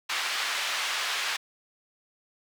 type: band-pass noise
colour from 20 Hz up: white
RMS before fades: -30 dBFS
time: 0.09-1.37 s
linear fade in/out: 10 ms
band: 1000 to 3500 Hz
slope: 12 dB/octave
effects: none